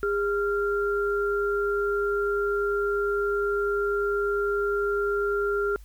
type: tone pair together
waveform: sine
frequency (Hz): 406.1 / 1385.4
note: G#4 / F6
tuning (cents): -39 / -14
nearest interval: octave + major sixth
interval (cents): 2125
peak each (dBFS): -24 / -28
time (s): 0.03-5.76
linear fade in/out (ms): 0
effects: added 50 Hz sine -43 dBFS peak until 5.84 s + white hiss -60 dBFS RMS until 5.84 s